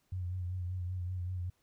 sine tone with vibrato, 90.5 Hz, F#2, 38 cents flat, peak -34 dBFS, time 0.12-1.5 s, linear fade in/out 5 ms, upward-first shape sine, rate 5.2 Hz, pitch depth 43 cents each way, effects pink hiss -75 dBFS RMS until 1.62 s

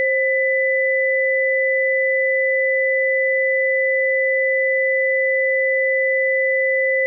sine tone pair together, 528.7 / 1996 Hz, C5 / B6, +18 / +18 cents, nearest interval octave + major seventh, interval 2300 cents, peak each -18 dBFS, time 0-7.06 s, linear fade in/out 0 ms, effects none

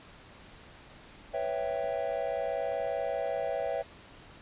triangle chord, C# half-diminished seventh, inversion third, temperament equal, 493.9 / 554.4 / 659.3 / 784 Hz, B4 / C#5 / E5 / G5, 0 / 0 / 0 / 0 cents, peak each -35 / -32 / -32 / -36 dBFS, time 1.33-3.83 s, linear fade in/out 20 ms, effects pink hiss -52 dBFS RMS until 4.41 s + resampled to 8000 Hz

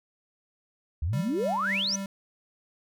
sine exponential sweep, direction up, 68.9 to 6260 Hz, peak -25 dBFS, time 1.02-1.96 s, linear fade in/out 5 ms
square tone with tremolo, 196 Hz, G3, in tune, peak -32 dBFS, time 1.13-2.06 s, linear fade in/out 2 ms, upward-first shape sine, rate 3.7 Hz, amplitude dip 55%
effects none

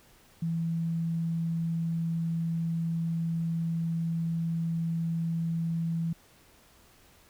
sine tone, 165.6 Hz, E3, 8 cents sharp, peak -27 dBFS, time 0.42-6.13 s, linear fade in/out 5 ms, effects pink hiss -59 dBFS RMS until 7.29 s

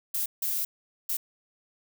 violet noise bursts at uneven times, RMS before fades -29 dBFS, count 3, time 0.14-0.26 / 0.42-0.65 / 1.09-1.17 s, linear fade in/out 5 ms, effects none

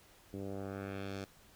10% pulse tone with low-pass filter sweep, 98 Hz, G2, in tune, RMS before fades -42 dBFS, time 0.33-1.25 s, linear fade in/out 10 ms, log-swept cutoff 360 to 7000 Hz, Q 1.2, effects pink hiss -62 dBFS RMS until 1.55 s

